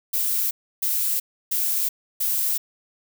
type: noise bursts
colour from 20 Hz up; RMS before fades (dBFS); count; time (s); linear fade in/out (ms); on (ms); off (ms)
violet; -23; 4; 0.13-2.58; 10; 380; 310
effects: none